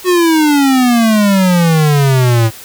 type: exponential sweep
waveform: square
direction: down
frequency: 370 to 110.1 Hz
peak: -8 dBFS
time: 0.04-2.51 s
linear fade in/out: 50 ms
effects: white hiss -33 dBFS RMS until 2.64 s